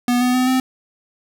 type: tone with pitch steps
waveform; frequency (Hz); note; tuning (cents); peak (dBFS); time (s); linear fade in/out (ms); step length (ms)
square; 244.5 / 249.1 / 253.7 / 258.4; B3 / B3 / B3 / C4; -17 / +15 / +47 / -21; -15; 0.08-0.6; 2; 130
effects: none